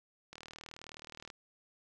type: click train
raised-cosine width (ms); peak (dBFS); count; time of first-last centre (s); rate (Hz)
0.2; -30; 39; 0.33-1.302; 39.1
effects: none